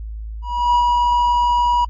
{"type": "tone with ADSR envelope", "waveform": "triangle", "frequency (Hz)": 967, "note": "B5", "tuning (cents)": -37, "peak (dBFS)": -9, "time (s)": [0.42, 1.85], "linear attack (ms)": 340, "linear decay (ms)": 64, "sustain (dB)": -2, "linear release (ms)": 6, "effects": ["added 54 Hz sine -26 dBFS peak until 1.89 s", "MP3 32 kbps"]}